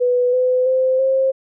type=tone with pitch steps; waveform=sine; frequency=493.9 / 506 / 518.5 / 531.2 Hz; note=B4 / B4 / C5 / C5; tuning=0 / +42 / -16 / +26 cents; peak=-13 dBFS; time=0-1.32 s; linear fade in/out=20 ms; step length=330 ms; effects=none